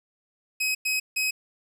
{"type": "tone bursts at uneven times", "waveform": "sawtooth", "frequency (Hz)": 2538, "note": "D#7", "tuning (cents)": 34, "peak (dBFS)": -20, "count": 3, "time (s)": [[0.6, 0.75], [0.85, 1], [1.16, 1.31]], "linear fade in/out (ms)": 10, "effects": ["resampled to 32000 Hz", "9-bit"]}